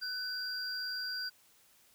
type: tone pair together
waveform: triangle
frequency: 1500 / 4762 Hz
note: F#6 / D8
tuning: +23 / +23 cents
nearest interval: octave + minor sixth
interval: 2000 cents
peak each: -38 / -36 dBFS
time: 0.01-1.3 s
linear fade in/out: 20 ms
effects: white hiss -65 dBFS RMS until 1.94 s